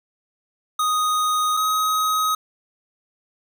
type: tone pair in turn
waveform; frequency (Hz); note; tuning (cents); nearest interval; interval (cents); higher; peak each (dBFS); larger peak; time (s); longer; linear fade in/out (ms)
square; 1244.5 / 1263.3; D#6 / D#6; 0 / +26; unison; 26; second; -19; neither; 0.79-1.57 / 1.57-2.35; neither; 5
effects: none